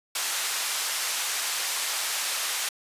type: band-pass noise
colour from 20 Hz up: white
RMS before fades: -29 dBFS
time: 0.15-2.69 s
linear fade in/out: 5 ms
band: 800 to 9100 Hz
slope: 12 dB/octave
effects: resampled to 32000 Hz